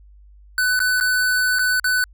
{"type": "tone with dropouts", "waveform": "square", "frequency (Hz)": 1499, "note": "F#6", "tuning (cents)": 22, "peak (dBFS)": -17, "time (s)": [0.58, 2.04], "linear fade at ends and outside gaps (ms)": 1, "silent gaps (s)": [[0.792, 0.802], [1.001, 1.009], [1.587, 1.592], [1.798, 1.843]], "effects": ["added 50 Hz sine -44 dBFS peak until 2.13 s"]}